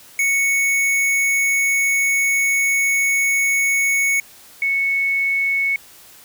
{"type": "tone pair in turn", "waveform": ["square", "sine"], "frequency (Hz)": [2217, 2209], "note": ["C#7", "C#7"], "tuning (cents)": [0, -7], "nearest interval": "unison", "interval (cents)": 7, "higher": "first", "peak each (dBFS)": -16, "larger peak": "neither", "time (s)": [[0.19, 4.2], [4.62, 5.76]], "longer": "first", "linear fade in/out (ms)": 2, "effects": ["white hiss -45 dBFS RMS until 6.24 s"]}